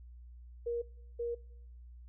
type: tone pair in turn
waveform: sine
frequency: 472.4 / 472.4 Hz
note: A#4 / A#4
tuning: +23 / +23 cents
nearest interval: unison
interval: 0 cents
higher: neither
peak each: -32 / -33 dBFS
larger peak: first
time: 0.66-0.82 / 1.19-1.35 s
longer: neither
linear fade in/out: 10 ms
effects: noise-tail reverb RT60 0.7 s tail -23 dB re dry + added 60 Hz sine -49 dBFS peak until 2.08 s